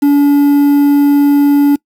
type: tone with quantisation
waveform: triangle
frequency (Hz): 286.1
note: D4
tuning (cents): -45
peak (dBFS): -3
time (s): 0.02-1.76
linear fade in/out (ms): 10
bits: 5
effects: noise-tail reverb RT60 0.1 s tail -23 dB re dry